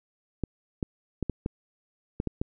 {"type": "clicks", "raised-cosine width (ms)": 3, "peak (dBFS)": -15, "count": 8, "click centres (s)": [0.437, 0.828, 1.227, 1.297, 1.461, 2.201, 2.273, 2.415], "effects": []}